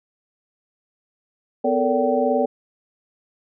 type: tone cluster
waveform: sine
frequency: 250.7 / 436.9 / 459.1 / 574 / 768 Hz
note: B3 / A4 / A#4 / D5 / G5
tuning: +26 / -12 / -26 / -40 / -36 cents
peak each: -23 / -25 / -24 / -21 / -24 dBFS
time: 1.64-2.46 s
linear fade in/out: 10 ms
effects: none

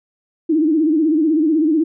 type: tone with vibrato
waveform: sine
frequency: 312.4 Hz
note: D#4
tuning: 7 cents sharp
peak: -12 dBFS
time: 0.49-1.84 s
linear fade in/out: 10 ms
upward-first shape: sine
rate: 16 Hz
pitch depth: 110 cents each way
effects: none

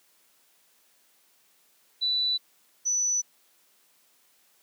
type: tone pair in turn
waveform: sine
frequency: 3970 / 5964 Hz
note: B7 / F#8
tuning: +8 / +13 cents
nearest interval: perfect fifth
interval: 705 cents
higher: second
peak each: -23 dBFS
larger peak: neither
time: 2.01-2.38 / 2.85-3.22 s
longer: neither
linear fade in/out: 20 ms
effects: white hiss -64 dBFS RMS until 4.62 s + high-pass 200 Hz 12 dB/octave

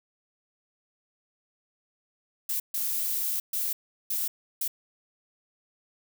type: noise bursts at uneven times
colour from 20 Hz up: violet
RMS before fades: -29 dBFS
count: 5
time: 2.49-2.6 / 2.74-3.4 / 3.53-3.73 / 4.1-4.28 / 4.61-4.68 s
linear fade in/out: 5 ms
effects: none

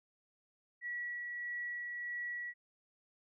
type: tone with tremolo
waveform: sine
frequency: 1933 Hz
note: B6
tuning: 38 cents flat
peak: -37 dBFS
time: 0.81-2.54 s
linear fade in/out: 50 ms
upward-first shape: sine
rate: 1.6 Hz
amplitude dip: 25%
effects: none

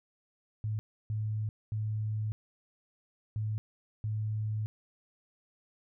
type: tone bursts at uneven times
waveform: sine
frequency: 107.7 Hz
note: A2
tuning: 37 cents flat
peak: -30 dBFS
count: 5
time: 0.64-0.79 / 1.1-1.49 / 1.72-2.32 / 3.36-3.58 / 4.04-4.66 s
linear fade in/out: 0 ms
effects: none

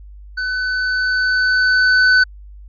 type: tone with level ramp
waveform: square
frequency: 1506 Hz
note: F#6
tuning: 30 cents sharp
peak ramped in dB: -20 to -9 dBFS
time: 0.37-2.24 s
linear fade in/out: 10 ms
effects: added 50 Hz sine -35 dBFS peak until 2.68 s + resampled to 11025 Hz

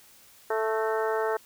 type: harmonic tone with a mistuned harmonic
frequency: 220 Hz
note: A3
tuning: in tune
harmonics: 2 / 3 / 4 / 5 / 6 / 7 / 8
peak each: -27 / -32 / -32 / -37 / -36 / -37 / -40 dBFS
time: 0.5-1.37 s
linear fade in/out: 5 ms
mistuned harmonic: 8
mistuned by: +64 cents
effects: white hiss -55 dBFS RMS until 1.45 s

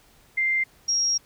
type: tone pair in turn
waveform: sine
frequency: 2093 / 5605 Hz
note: C7 / F8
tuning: 0 / +5 cents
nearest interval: octave + perfect fourth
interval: 1705 cents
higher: second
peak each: -20 dBFS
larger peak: neither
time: 0.37-0.64 / 0.88-1.18 s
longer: second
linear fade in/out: 10 ms
effects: pink hiss -57 dBFS RMS until 1.25 s

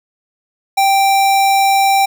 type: tone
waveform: square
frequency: 784 Hz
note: G5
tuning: in tune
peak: -10 dBFS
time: 0.77-2.06 s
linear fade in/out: 10 ms
effects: none

